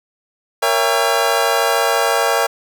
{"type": "chord", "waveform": "25% pulse", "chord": "A# diminished seventh", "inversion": "none", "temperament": "just", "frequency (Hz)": [466.2, 559.4, 671.3, 805.5], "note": ["A#4", "C#5", "E5", "G5"], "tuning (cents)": [0, 16, 31, 47], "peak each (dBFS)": -16, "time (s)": [0.62, 2.47], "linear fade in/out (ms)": 10, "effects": []}